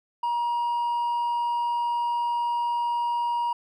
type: tone with hard clipping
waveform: sine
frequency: 951 Hz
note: A#5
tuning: 34 cents sharp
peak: -24 dBFS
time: 0.23-3.53 s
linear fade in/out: 5 ms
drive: 2 dB
effects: none